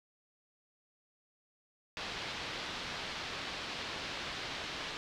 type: low-pass noise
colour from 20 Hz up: white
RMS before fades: -41 dBFS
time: 1.97-4.97 s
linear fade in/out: 0 ms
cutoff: 4300 Hz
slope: 24 dB/octave
effects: none